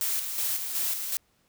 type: noise with tremolo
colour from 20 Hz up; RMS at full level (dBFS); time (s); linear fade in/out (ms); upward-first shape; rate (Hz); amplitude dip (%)
blue; -28; 0.01-1.17; 0; square; 2.7; 45
effects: pink hiss -68 dBFS RMS until 1.48 s